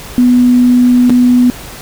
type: tone with dropouts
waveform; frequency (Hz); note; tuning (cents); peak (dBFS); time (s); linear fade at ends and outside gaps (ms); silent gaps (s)
sine; 246.9; B3; 0; -4; 0.18-1.5; 0; 1.096-1.103
effects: pink hiss -29 dBFS RMS until 1.81 s